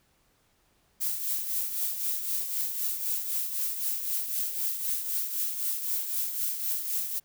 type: noise with tremolo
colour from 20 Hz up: violet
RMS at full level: -28 dBFS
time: 1-7.2 s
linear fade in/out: 20 ms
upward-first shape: triangle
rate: 3.9 Hz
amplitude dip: 60%
effects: pink hiss -68 dBFS RMS until 7.24 s